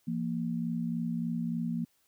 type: tone pair together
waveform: sine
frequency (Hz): 169.8 / 233.2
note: F3 / A#3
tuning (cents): -48 / +1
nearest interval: perfect fourth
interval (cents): 549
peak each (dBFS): -33 / -32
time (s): 0.07-1.85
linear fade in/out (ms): 10
effects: white hiss -71 dBFS RMS until 2.07 s